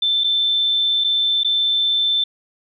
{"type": "tone with dropouts", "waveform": "sine", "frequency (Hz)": 3542, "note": "A7", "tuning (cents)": 11, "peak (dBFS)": -15, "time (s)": [0.02, 2.24], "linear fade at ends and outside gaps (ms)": 5, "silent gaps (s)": [[0.238, 0.242], [1.04, 1.044], [1.434, 1.446]], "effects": []}